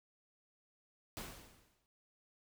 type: noise with exponential decay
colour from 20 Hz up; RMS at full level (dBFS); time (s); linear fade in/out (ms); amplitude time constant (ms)
pink; -43; 1.17-1.86; 0; 150
effects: none